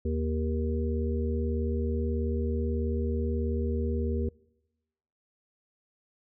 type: harmonic tone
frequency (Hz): 78.4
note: D#2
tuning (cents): +14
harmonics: 1 / 3 / 5 / 6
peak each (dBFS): -28 / -33 / -35 / -36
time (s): 0.05-4.29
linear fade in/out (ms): 5
effects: noise-tail reverb RT60 1.0 s tail -25 dB re dry